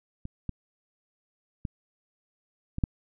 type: clicks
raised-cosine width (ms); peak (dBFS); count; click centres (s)
5; -24 / -19 / -19 / -20 / -11; 5; 0.254 / 0.493 / 1.652 / 2.784 / 2.838
effects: none